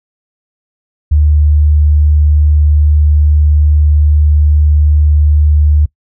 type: tone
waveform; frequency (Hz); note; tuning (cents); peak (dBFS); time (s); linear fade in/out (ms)
sine; 74.8; D2; +32; -5; 1.11-5.86; 10
effects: noise-tail reverb RT60 0.1 s tail -22 dB re dry